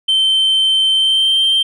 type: tone with pitch glide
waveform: sine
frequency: 3103 to 3144 Hz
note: G7 to G7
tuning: -18 to +4 cents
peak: -8 dBFS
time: 0.08-1.63 s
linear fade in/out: 10 ms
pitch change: +22 cents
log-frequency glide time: 0.93-1.39 s
effects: tanh soft clip ceiling -9 dBFS

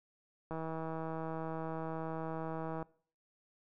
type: click train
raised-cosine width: 1 ms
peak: -27 dBFS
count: 374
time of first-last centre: 0.51-2.827 s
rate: 161 Hz
effects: noise-tail reverb RT60 0.5 s tail -22 dB re dry

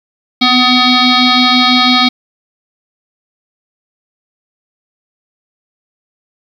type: tone with frequency modulation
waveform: sine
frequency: 1760 Hz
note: A6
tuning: in tune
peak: -6 dBFS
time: 0.41-2.09 s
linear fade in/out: 10 ms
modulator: 502 Hz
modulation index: 5.3
effects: 7-bit

